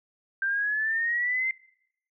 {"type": "exponential sweep", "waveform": "sine", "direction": "up", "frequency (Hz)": [1568, 2093], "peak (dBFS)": -24, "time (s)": [0.42, 1.51], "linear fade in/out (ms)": 2, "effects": ["noise-tail reverb RT60 0.8 s tail -25 dB re dry"]}